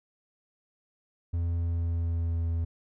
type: tone with pitch glide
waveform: triangle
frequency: 85 to 83.3 Hz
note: F2 to E2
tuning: -46 to +19 cents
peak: -24 dBFS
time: 1.33-2.65 s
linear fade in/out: 10 ms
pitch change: -35 cents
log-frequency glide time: 1.51-2.48 s
effects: none